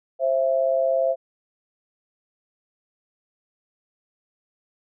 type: tone pair together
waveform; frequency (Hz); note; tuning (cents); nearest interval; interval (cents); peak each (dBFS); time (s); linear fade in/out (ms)
sine; 528.6 / 666; C5 / E5; +18 / +18; major third; 400; -21 / -21; 0.19-1.16; 50
effects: none